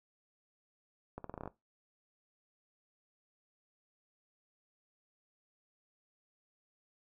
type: accelerating click train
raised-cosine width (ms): 1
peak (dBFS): -28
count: 9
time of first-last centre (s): 1.18-1.476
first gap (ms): 63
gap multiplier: 0.84
effects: noise-tail reverb RT60 0.2 s tail -18 dB re dry